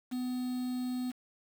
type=tone with quantisation; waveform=triangle; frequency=250.9 Hz; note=B3; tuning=28 cents sharp; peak=-30 dBFS; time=0.11-1.12 s; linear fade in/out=20 ms; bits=8; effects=none